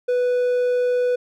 triangle tone, 494.3 Hz, B4, 1 cent sharp, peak -15 dBFS, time 0.08-1.16 s, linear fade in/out 10 ms, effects none

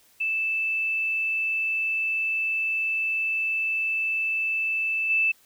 sine tone with level steps, 2637 Hz, E7, in tune, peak -23 / -19 dBFS, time 0.2-5.32 s, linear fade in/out 10 ms, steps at 5.09 s, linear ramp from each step 20 ms, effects white hiss -59 dBFS RMS until 5.45 s

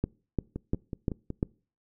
two click trains, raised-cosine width 3 ms, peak -21 / -13 dBFS, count 5 / 5, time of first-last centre 0.56-1.303 / 0.04-1.429 s, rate 5.38 / 2.88 Hz, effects noise-tail reverb RT60 0.4 s tail -25 dB re dry

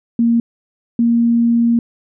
sine tone pair in turn, 233.1 / 234 Hz, A#3 / A#3, 0 / +7 cents, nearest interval unison, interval 7 cents, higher second, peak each -10 dBFS, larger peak neither, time 0.19-0.4 / 0.99-1.79 s, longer second, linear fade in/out 2 ms, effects none

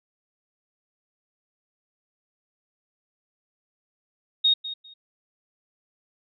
sine tone with echo, 3729 Hz, A#7, in tune, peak -16 dBFS, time 4.44-4.54 s, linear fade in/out 10 ms, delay 200 ms, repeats 2, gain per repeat -14 dB, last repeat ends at 4.94 s, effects none

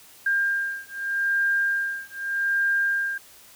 sine beating tone pair, 1600 / 1600.82 Hz, G6 / G6, +35 / +36 cents, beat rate 0.82 Hz, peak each -25 / -25 dBFS, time 0.26-3.18 s, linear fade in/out 5 ms, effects white hiss -50 dBFS RMS until 3.55 s

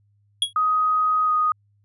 square tone with exponential decay, 3322 Hz, G#7, in tune, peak -14 dBFS, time 0.42-0.53 s, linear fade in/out 2 ms, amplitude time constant 23 ms
sine tone with pitch glide, 1254 to 1242.5 Hz, D#6 to D#6, +13 to -3 cents, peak -17 dBFS, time 0.56-1.52 s, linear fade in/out 2 ms, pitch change -16 cents, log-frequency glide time 1.25-1.31 s
effects added 102 Hz sine -59 dBFS peak until 1.84 s + resampled to 24000 Hz

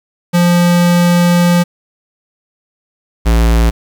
square tone pair in turn, 174.61 / 56.81 Hz, F3 / A#1, 0 / -44 cents, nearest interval octave + perfect fifth, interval 1944 cents, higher first, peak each -8 dBFS, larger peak neither, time 0.33-1.64 / 3.25-3.71 s, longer first, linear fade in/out 20 ms, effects 7-bit

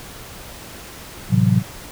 sine chord, F# half-diminished seventh, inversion first, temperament equal with one note detuned, 110 / 130.81 / 164.81 / 185.96 Hz, A2 / C3 / E3 / F#3, 0 / 0 / 0 / +9 cents, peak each -17 / -18 / -22 / -17 dBFS, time 1.29-1.63 s, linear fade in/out 50 ms, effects pink hiss -37 dBFS RMS until 1.91 s

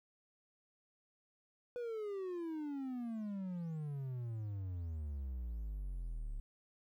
triangle exponential sweep, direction down, 493.9 to 34.65 Hz, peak -37 dBFS, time 1.76-6.4 s, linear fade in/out 0 ms, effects 13-bit

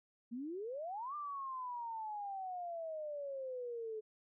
sine exponential two-way sweep, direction up then down, 225.3 to 1200 to 428.1 Hz, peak -40 dBFS, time 0.31-4.01 s, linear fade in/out 20 ms, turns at 1.15 s, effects none

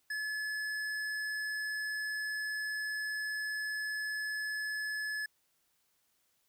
sine tone with tanh clipping, 1715 Hz, A6, 45 cents flat, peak -36 dBFS, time 0.1-5.26 s, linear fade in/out 5 ms, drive 14 dB, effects white hiss -75 dBFS RMS until 6.48 s

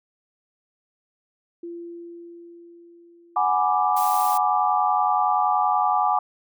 sine tone with exponential decay, 342 Hz, F4, 36 cents flat, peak -31 dBFS, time 1.63-5.08 s, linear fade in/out 5 ms, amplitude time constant 750 ms
sine chord, G# half-diminished seventh, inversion third, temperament equal, 740 / 830.6 / 987.8 / 1174.7 Hz, F#5 / G#5 / B5 / D6, 0 / 0 / 0 / 0 cents, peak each -23 / -22 / -28 / -23 dBFS, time 3.36-6.19 s, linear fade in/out 5 ms
blue noise, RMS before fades -33 dBFS, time 3.96-4.38 s, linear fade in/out 10 ms
effects none

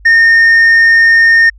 sine tone with tanh clipping, 1830 Hz, A#6, 32 cents flat, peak -4 dBFS, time 0.05-1.5 s, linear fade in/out 10 ms, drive 2 dB, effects added 50 Hz sine -35 dBFS peak until 1.58 s

